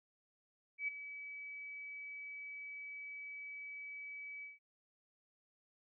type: tone with ADSR envelope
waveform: sine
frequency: 2287 Hz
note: D7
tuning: 47 cents flat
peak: -33 dBFS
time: 0.78-4.59 s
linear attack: 100 ms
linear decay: 10 ms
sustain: -12 dB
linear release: 160 ms
effects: none